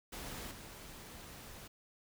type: noise with level steps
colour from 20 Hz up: pink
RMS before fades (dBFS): -45 / -51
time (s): 0.12-1.68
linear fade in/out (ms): 10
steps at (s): 0.51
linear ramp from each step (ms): 2
effects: none